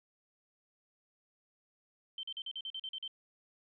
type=tone bursts; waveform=sine; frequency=3111 Hz; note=G7; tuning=14 cents flat; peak=-38 dBFS; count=10; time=2.18-3.078 s; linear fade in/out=2 ms; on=52 ms; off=42 ms; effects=none